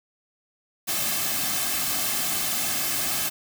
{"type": "noise with comb filter", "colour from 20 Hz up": "white", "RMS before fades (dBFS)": -26, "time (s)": [0.87, 3.3], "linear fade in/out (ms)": 20, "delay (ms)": 2.1, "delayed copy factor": -0.65, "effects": []}